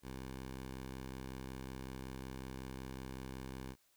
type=tone; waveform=10% pulse; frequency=65.4 Hz; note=C2; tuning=in tune; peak=-36 dBFS; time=0.02-3.76 s; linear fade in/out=50 ms; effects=white hiss -73 dBFS RMS until 3.96 s